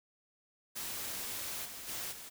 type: noise with level steps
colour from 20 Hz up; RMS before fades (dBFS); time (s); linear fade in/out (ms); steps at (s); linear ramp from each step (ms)
white; -40 / -46 / -40 / -48; 0.75-2.3; 20; 1.64 / 1.87 / 2.11; 20
effects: none